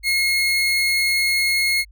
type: tone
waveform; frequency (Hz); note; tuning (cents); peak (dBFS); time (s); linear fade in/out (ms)
30% pulse; 2159; C#7; -46; -14; 0.03-1.85; 50
effects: added 50 Hz sine -44 dBFS peak until 1.91 s